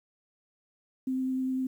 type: tone with vibrato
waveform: sine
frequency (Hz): 260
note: C4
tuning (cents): -11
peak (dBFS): -27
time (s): 1.07-1.67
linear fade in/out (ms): 5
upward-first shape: triangle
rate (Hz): 10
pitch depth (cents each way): 10
effects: 10-bit